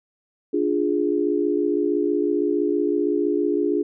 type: chord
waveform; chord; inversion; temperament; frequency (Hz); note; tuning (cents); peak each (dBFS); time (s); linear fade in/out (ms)
sine; D diminished; none; equal; 293.7 / 349.2 / 415.3; D4 / F4 / Ab4; 0 / 0 / 0; -23; 0.53-3.83; 10
effects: none